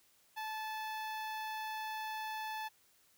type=tone with notch filter; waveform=sawtooth; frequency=870 Hz; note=A5; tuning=20 cents flat; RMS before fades=-41 dBFS; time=0.36-2.69 s; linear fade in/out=20 ms; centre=8100 Hz; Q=0.78; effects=white hiss -69 dBFS RMS until 3.17 s